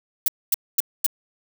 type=noise bursts; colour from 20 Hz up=violet; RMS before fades=-18 dBFS; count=4; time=0.26-1.064 s; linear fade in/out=2 ms; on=21 ms; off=240 ms; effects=none